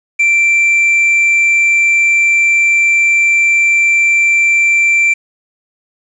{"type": "tone", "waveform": "triangle", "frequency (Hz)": 2349, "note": "D7", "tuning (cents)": 0, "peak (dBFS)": -6, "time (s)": [0.19, 5.14], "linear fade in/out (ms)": 10, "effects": ["resampled to 22050 Hz", "7-bit"]}